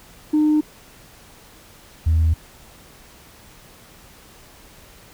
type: tone pair in turn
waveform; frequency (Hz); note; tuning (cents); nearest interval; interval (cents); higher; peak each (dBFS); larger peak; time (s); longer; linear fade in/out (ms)
sine; 304.2 / 80.57; D#4 / E2; -39 / -39; octave + major seventh; 2300; first; -12; neither; 0.33-0.61 / 2.06-2.34; neither; 10
effects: tanh soft clip ceiling -11 dBFS + pink hiss -47 dBFS RMS until 5.13 s